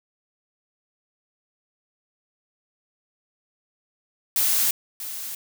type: noise with echo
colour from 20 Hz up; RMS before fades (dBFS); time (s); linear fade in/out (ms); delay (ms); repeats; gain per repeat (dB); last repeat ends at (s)
blue; -21; 4.36-4.71; 2; 640; 1; -12; 5.35
effects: none